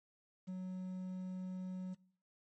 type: tone with quantisation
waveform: triangle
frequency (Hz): 185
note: F#3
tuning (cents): 0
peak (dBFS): -38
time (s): 0.47-1.95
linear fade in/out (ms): 20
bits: 11
effects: noise-tail reverb RT60 0.7 s tail -24 dB re dry + MP3 32 kbps